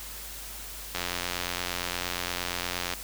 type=click train; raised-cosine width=0.2 ms; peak=-12 dBFS; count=177; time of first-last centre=0.95-2.936 s; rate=88.6 Hz; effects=added 50 Hz sine -45 dBFS peak until 3.03 s + white hiss -41 dBFS RMS until 3.03 s